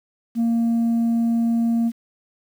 sine tone, 231.6 Hz, A#3, 11 cents flat, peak -14 dBFS, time 0.35-1.92 s, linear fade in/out 50 ms, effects tanh soft clip ceiling -16 dBFS + 8-bit

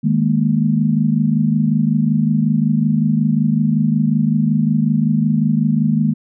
sine chord, D# suspended fourth, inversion none, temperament equal, 155.56 / 207.7 / 233.1 Hz, D#3 / G#3 / A#3, 0 / 0 / 0 cents, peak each -17 dBFS, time 0.03-6.14 s, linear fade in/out 20 ms, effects none

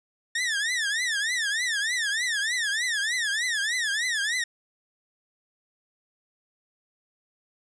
sawtooth tone with vibrato, 1800 Hz, A6, 39 cents sharp, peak -21 dBFS, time 0.35-4.44 s, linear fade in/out 5 ms, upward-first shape triangle, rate 3.3 Hz, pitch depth 230 cents each way, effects resampled to 22050 Hz + 10-bit

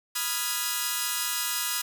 5% pulse chord, F half-diminished seventh, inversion second, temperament equal, 987.8 / 1244.5 / 1396.9 / 1661.2 Hz, Cb6 / Eb6 / F6 / Ab6, 0 / 0 / 0 / 0 cents, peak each -21 dBFS, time 0.15-1.82 s, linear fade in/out 10 ms, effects none

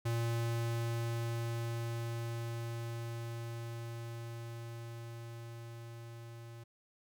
square tone with level ramp, 116.4 Hz, A#2, 2 cents flat, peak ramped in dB -32 to -48 dBFS, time 0.05-6.64 s, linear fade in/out 10 ms, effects none

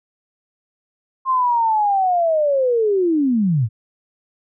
sine linear sweep, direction down, 1064 to 99.9 Hz, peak -14 dBFS, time 1.25-3.69 s, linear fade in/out 50 ms, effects none

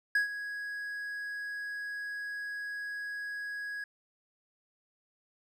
triangle tone with ADSR envelope, 1661.2 Hz, G#6, in tune, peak -21 dBFS, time 0.15-3.84 s, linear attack 4 ms, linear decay 120 ms, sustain -13 dB, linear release 3 ms, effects none

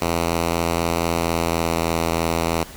5% pulse tone with pitch glide, 84.2 to 83.04 Hz, E2 to E2, +37 to +13 cents, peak -8 dBFS, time 0.01-2.64 s, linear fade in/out 10 ms, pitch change -24 cents, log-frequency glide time 1.07-1.83 s, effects pink hiss -40 dBFS RMS until 2.76 s

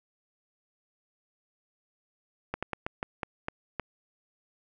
slowing click train, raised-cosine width 0.5 ms, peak -16 dBFS, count 8, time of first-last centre 2.54-3.797 s, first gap 86 ms, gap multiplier 1.24, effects none

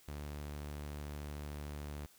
sawtooth tone, 73.42 Hz, D2, in tune, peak -38 dBFS, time 0.08-2.06 s, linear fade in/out 0 ms, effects white hiss -64 dBFS RMS until 2.18 s

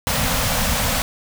pink band-stop noise, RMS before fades -20 dBFS, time 0.07-1.02 s, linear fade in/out 0 ms, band 270 to 470 Hz, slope 96 dB/octave, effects none

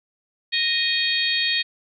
harmonic tone with a mistuned harmonic, 621 Hz, D#5, 3 cents flat, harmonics 3 / 4 / 5 / 6 / 7, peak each -26 / -26 / -26 / -26 / -26 dBFS, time 0.52-1.63 s, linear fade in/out 20 ms, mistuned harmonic 5, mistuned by +71 cents, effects none

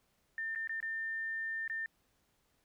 sine tone with dropouts, 1800 Hz, A6, 39 cents sharp, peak -35 dBFS, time 0.38-1.86 s, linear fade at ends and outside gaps 1 ms, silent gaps 0.55-0.558 / 0.674-0.694 / 0.803-0.827 / 1.678-1.698 s, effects pink hiss -75 dBFS RMS until 2.64 s

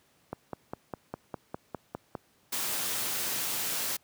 click train, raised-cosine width 1 ms, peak -20 dBFS, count 10, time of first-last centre 0.33-2.152 s, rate 4.94 Hz
white noise, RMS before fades -32 dBFS, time 2.52-3.97 s, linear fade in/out 10 ms
effects pink hiss -66 dBFS RMS until 4.03 s + high-pass 100 Hz 12 dB/octave

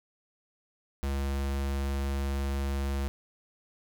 square tone, 69 Hz, C#2, 7 cents flat, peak -29 dBFS, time 1.03-3.08 s, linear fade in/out 0 ms, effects none

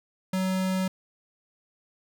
square tone, 187.5 Hz, F#3, 23 cents sharp, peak -25 dBFS, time 0.33-0.88 s, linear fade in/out 5 ms, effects none

